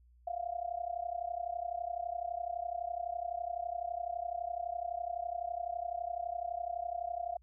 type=tone with amplitude modulation; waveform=sine; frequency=697 Hz; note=F5; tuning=4 cents flat; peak=-31 dBFS; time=0.27-7.37 s; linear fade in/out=5 ms; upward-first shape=sine; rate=31.9 Hz; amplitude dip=90%; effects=added 60 Hz sine -60 dBFS peak until 7.42 s